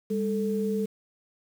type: tone pair together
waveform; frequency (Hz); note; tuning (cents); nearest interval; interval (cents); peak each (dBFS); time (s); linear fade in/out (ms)
sine; 201.6 / 440; G3 / A4; +49 / 0; octave + major second; 1351; -27 / -28; 0.1-0.86; 10
effects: 8-bit